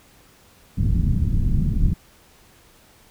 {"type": "low-pass noise", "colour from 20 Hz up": "pink", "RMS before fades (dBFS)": -19, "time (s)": [0.77, 1.94], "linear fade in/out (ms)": 10, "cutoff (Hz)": 200, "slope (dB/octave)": 24, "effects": ["pink hiss -53 dBFS RMS until 3.1 s"]}